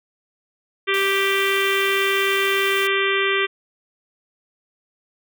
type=harmonic tone; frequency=392 Hz; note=G4; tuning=in tune; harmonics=1 / 3 / 4 / 5 / 6 / 7 / 8 / 9; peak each=-22 / -26 / -27 / -24 / -25 / -29 / -28 / -32 dBFS; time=0.87-3.47 s; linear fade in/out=20 ms
type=high-pass noise; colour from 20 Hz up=white; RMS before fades=-34 dBFS; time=0.94-2.87 s; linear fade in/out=0 ms; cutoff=200 Hz; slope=12 dB/octave
effects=none